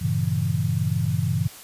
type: chord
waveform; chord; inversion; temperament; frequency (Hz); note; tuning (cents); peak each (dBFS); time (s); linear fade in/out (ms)
sine; G diminished seventh; none; equal; 98 / 116.54 / 138.59 / 164.81; G2 / Bb2 / Db3 / Fb3; 0 / 0 / 0 / 0; -26; 0.01-1.48; 10
effects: white hiss -43 dBFS RMS until 1.63 s + resampled to 32000 Hz